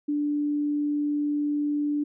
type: tone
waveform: sine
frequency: 293.4 Hz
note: D4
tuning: 2 cents flat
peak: -23 dBFS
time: 0.08-2.04 s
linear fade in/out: 10 ms
effects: none